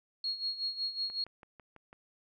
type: tone with tremolo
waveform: sine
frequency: 4299 Hz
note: C8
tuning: 46 cents sharp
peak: -30 dBFS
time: 0.24-1.24 s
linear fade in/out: 2 ms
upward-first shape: sine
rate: 5.4 Hz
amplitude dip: 75%
type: click train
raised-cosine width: 0.5 ms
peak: -37 dBFS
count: 6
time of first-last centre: 1.1-1.929 s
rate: 6.03 Hz
effects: none